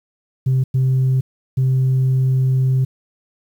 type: tone bursts at uneven times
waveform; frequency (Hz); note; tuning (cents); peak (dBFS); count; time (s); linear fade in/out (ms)
sine; 130.81; C3; 0; -11; 3; 0.46-0.64 / 0.74-1.21 / 1.57-2.85; 10
effects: tanh soft clip ceiling -11 dBFS + 8-bit